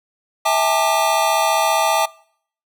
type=tone cluster; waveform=square; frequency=652 / 812 / 887 / 1191 Hz; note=E5 / G#5 / A5 / D6; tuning=-19 / -39 / +14 / +24 cents; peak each=-21 dBFS; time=0.45-2.06 s; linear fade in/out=10 ms; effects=noise-tail reverb RT60 0.6 s tail -23 dB re dry